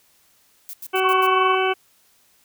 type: noise bursts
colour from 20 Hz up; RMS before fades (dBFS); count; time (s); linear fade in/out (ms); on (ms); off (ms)
violet; -34; 5; 0.69-1.265; 0; 43; 90
type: harmonic tone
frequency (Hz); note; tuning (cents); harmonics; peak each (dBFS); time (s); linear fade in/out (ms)
377.1; F#4; +33; 1 / 2 / 3 / 4 / 6 / 7 / 8; -21 / -24 / -26 / -27 / -29 / -29 / -30; 0.93-1.74; 20
type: tone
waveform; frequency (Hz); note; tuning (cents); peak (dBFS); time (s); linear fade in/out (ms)
sine; 1108.7; C#6; 0; -18; 1.04-1.55; 5
effects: white hiss -59 dBFS RMS until 2.44 s